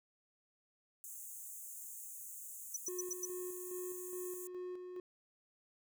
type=high-pass noise; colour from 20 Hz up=pink; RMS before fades=-49 dBFS; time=1.04-4.47 s; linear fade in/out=0 ms; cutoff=6500 Hz; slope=96 dB/octave
type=tone bursts; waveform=sine; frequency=5960 Hz; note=F#8; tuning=12 cents sharp; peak=-36 dBFS; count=5; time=2.74-3.254 s; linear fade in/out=5 ms; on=26 ms; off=96 ms
type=tone with tremolo; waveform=triangle; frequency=362.5 Hz; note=F#4; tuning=35 cents flat; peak=-39 dBFS; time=2.88-5 s; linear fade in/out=2 ms; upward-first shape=square; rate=2.4 Hz; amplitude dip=40%
effects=none